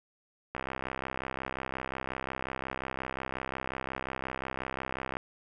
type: click train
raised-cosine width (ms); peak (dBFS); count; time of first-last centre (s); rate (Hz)
0.5; -19; 304; 0.55-5.169; 65.6
effects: none